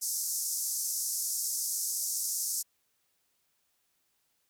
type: band-pass noise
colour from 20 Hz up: pink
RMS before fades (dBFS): -33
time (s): 0.01-2.63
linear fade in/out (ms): 20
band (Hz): 5400 to 14000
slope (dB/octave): 48
effects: white hiss -75 dBFS RMS until 4.49 s